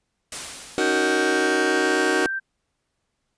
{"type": "noise with exponential decay", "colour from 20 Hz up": "white", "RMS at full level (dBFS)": -30, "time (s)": [0.32, 1.89], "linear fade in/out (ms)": 2, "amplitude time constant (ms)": 340}
{"type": "chord", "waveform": "sawtooth", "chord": "D# minor seventh", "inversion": "third", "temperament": "just", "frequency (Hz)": [280, 311.1, 373.4, 466.7], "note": ["C#4", "D#4", "F#4", "A#4"], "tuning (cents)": [18, 0, 16, 2], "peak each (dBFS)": [-25, -21, -19, -22], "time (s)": [0.78, 2.26], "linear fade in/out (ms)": 0}
{"type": "tone", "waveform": "sine", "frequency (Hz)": 1568, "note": "G6", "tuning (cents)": 0, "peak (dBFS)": -24, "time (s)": [0.8, 2.4], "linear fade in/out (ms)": 20}
{"effects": ["pink hiss -75 dBFS RMS until 3.37 s", "resampled to 22050 Hz"]}